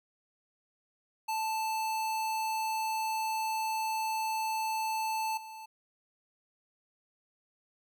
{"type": "tone with level steps", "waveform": "square", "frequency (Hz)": 880, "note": "A5", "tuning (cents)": 0, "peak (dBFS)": [-31, -44], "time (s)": [1.28, 5.66], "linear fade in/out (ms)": 10, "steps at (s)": 5.37, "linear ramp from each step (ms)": 5, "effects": []}